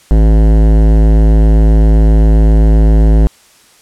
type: tone with hard clipping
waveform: sine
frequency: 53.8 Hz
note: A1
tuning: 38 cents flat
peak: -6 dBFS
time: 0.11-3.27 s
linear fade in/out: 0 ms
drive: 17 dB
effects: white hiss -45 dBFS RMS until 3.81 s + low-pass 10000 Hz 12 dB/octave